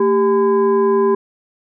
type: tone with frequency modulation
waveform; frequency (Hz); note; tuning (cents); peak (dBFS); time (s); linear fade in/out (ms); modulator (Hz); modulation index
sine; 394.8; G4; +12; -11; 0-1.15; 5; 619; 0.7
effects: none